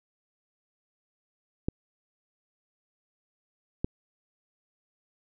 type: clicks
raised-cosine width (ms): 3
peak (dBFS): -14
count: 2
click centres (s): 1.685 / 3.845
effects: none